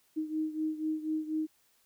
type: beating tone pair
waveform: sine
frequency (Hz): 311.1 / 315.2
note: D#4 / D#4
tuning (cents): 0 / +23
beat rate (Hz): 4.1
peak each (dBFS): -32 / -36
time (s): 0.16-1.47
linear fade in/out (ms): 20
effects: white hiss -69 dBFS RMS until 1.85 s